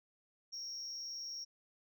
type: tone with amplitude modulation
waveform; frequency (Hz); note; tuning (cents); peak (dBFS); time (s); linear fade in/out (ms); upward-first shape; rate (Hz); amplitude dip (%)
sine; 5580; F8; -2; -36; 0.52-1.45; 20; sine; 219; 85
effects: tanh soft clip ceiling -37 dBFS